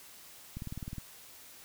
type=click train; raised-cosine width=5 ms; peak=-27 dBFS; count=9; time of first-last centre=0.57-0.982 s; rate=19.4 Hz; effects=white hiss -53 dBFS RMS until 1.64 s